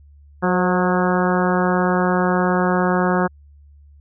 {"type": "harmonic tone with a mistuned harmonic", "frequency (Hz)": 181.7, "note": "F#3", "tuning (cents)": -31, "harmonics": [1, 2, 3, 4, 5, 6, 7, 8, 9], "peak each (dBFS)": [-19, -22, -24, -25, -26, -27, -27, -28, -29], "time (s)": [0.42, 3.28], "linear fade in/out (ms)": 20, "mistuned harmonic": 3, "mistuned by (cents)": -31, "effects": ["added 72 Hz sine -44 dBFS peak until 4 s"]}